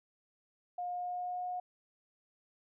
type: tone with pitch glide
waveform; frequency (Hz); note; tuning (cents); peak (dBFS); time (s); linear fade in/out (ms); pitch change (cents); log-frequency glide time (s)
sine; 713 to 723; F5 to F#5; +36 to -40; -35; 0.78-1.6; 5; +24; 0.88-1.46
effects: none